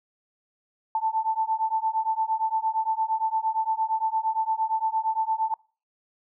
sine beating tone pair, 880 / 888.7 Hz, A5 / A5, 0 / +17 cents, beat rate 8.7 Hz, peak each -26 dBFS, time 0.95-5.54 s, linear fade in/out 2 ms, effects noise-tail reverb RT60 0.4 s tail -26 dB re dry

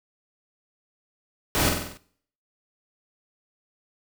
pink noise with echo, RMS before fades -23 dBFS, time 1.55-1.69 s, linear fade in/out 0 ms, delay 47 ms, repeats 6, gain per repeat -4 dB, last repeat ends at 1.972 s, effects noise-tail reverb RT60 0.6 s tail -19 dB re dry

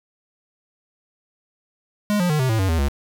square tone with pitch steps, 207.7 / 177.71 / 152.05 / 130.09 / 111.3 / 95.23 / 81.48 / 69.71 Hz, G#3 / F3 / D#3 / C3 / A2 / G2 / E2 / C#2, 0 / +30 / -40 / -10 / +20 / -50 / -20 / +10 cents, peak -18 dBFS, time 2.1-2.884 s, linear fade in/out 0 ms, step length 98 ms, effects none

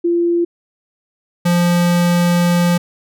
sine / square tone pair in turn, 343.4 / 174.4 Hz, F4 / F3, -29 / -2 cents, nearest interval octave, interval 1173 cents, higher first, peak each -12 dBFS, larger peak neither, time 0.04-0.45 / 1.45-2.78 s, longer second, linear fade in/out 10 ms, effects none

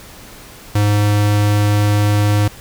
square tone, 103.7 Hz, G#2, 2 cents flat, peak -12 dBFS, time 0.75-2.48 s, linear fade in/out 5 ms, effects pink hiss -38 dBFS RMS until 2.6 s

